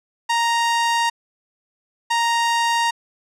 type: tone pair in turn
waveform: sawtooth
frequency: 932.3 / 932.3 Hz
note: A#5 / A#5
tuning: 0 / 0 cents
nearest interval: unison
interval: 0 cents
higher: neither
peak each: -13 dBFS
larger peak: neither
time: 0.29-1.1 / 2.1-2.91 s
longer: neither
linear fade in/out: 10 ms
effects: low-pass 8000 Hz 12 dB/octave